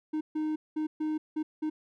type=tone bursts at uneven times; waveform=triangle; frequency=309 Hz; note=D#4; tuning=12 cents flat; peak=-26 dBFS; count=6; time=0.13-0.21 / 0.35-0.56 / 0.76-0.87 / 1-1.18 / 1.36-1.43 / 1.62-1.7 s; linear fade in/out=10 ms; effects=none